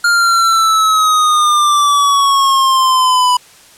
square exponential sweep, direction down, 1412 to 987.8 Hz, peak -9 dBFS, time 0.04-3.37 s, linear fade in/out 5 ms, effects white hiss -42 dBFS RMS until 3.77 s + low-pass 10000 Hz 12 dB/octave

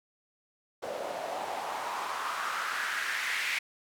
white noise with band-pass filter sweep, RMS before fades -34 dBFS, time 0.82-3.59 s, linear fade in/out 10 ms, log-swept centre 530 to 2200 Hz, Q 3.2, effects none

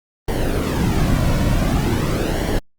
brown noise with flanger, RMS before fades -18 dBFS, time 0.28-2.59 s, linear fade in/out 5 ms, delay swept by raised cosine 0.79 to 2.49 ms, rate 0.46 Hz, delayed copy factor -0.6, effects Opus 32 kbps

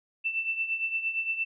sine tone with tremolo, 2668 Hz, E7, 20 cents sharp, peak -24 dBFS, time 0.24-1.45 s, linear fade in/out 20 ms, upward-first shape triangle, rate 8.7 Hz, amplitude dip 75%, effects none

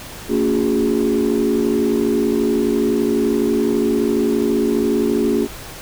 sine tone cluster, 227.6 / 282.4 / 359.8 / 411.7 Hz, A#3 / C#4 / F#4 / G#4, -41 / +32 / -48 / -15 cents, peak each -19 dBFS, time 0.28-5.48 s, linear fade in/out 50 ms, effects tanh soft clip ceiling -8 dBFS + pink hiss -34 dBFS RMS until 5.81 s

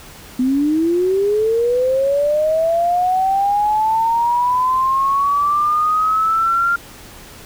sine linear sweep, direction up, 248 to 1396.9 Hz, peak -13 dBFS, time 0.39-6.76 s, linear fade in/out 5 ms, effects pink hiss -39 dBFS RMS until 7.45 s

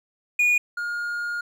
triangle tone pair in turn, 2448 / 1422.5 Hz, D#7 / F6, -29 / +31 cents, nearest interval major sixth, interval 940 cents, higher first, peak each -15 / -24 dBFS, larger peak first, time 0.39-0.58 / 0.77-1.41 s, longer second, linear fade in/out 5 ms, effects none

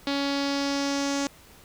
sawtooth tone with low-pass filter sweep, 280 Hz, C#4, 18 cents sharp, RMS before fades -27 dBFS, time 0.07-1.27 s, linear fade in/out 2 ms, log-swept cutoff 4200 to 6500 Hz, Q 3.3, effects pink hiss -52 dBFS RMS until 1.64 s

